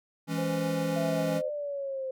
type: chord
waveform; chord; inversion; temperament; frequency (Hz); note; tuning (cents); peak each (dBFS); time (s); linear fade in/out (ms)
square; C# minor; first; equal; 164.81 / 207.7 / 277.2; E3 / G#3 / C#4; 0 / 0 / 0; -32 / -38 / -34; 0.27-1.42; 50
type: tone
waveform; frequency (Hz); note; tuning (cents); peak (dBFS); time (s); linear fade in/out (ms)
sine; 520; C5; -11; -31; 0.37-1.5; 20
type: exponential sweep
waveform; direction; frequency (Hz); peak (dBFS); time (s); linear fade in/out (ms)
sine; down; 670 to 520; -31; 0.96-2.11; 5
effects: none